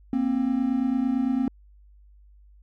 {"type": "tone pair together", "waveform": "triangle", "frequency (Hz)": [236.1, 265], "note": ["A#3", "C4"], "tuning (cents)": [22, 22], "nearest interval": "major second", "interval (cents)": 200, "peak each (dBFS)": [-24, -21], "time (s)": [0.13, 1.48], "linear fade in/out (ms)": 2, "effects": ["added 50 Hz sine -50 dBFS peak until 2.62 s"]}